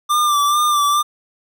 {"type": "tone with vibrato", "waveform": "square", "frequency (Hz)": 1183, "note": "D6", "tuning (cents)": 12, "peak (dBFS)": -14, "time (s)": [0.09, 1.03], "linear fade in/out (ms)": 20, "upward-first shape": "sine", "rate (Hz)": 2.3, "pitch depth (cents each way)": 40, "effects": []}